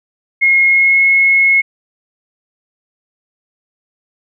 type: tone with pitch glide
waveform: sine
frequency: 2155 to 2175 Hz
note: C#7 to C#7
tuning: -49 to -33 cents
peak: -7 dBFS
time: 0.41-1.62 s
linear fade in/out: 20 ms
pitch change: +16 cents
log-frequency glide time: 0.66-1.02 s
effects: none